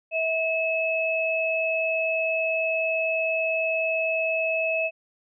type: tone pair together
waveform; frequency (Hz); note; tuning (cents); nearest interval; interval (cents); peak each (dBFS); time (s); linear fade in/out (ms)
sine; 647 / 2588; E5 / E7; -32 / -32; 2 octaves; 2400; -25; 0.11-4.91; 50
effects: none

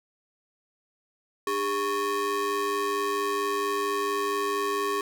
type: ring-modulated tone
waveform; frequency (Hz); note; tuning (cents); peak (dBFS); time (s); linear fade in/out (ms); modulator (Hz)
square; 351.9; F4; +13; -23; 1.47-5.01; 2; 756
effects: none

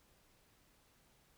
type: silence
effects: pink hiss -70 dBFS RMS until 1.37 s

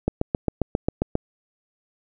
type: click train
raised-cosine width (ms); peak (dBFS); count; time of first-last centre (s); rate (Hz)
2; -7; 9; 0.08-1.154; 7.45
effects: none

